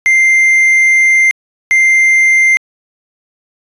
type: tone pair in turn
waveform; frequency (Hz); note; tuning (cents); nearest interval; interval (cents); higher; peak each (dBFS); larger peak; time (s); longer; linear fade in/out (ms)
triangle; 2093 / 2093; C7 / C7; 0 / 0; unison; 0; neither; -4; neither; 0.06-1.31 / 1.71-2.57; first; 0
effects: resampled to 24000 Hz